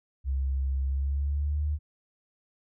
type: tone with pitch glide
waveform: sine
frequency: 67.1 to 74.88 Hz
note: C2 to D2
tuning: +44 to +34 cents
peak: -25 dBFS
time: 0.24-1.79 s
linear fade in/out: 50 ms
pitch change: +190 cents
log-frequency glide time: 0.85-1.65 s
effects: none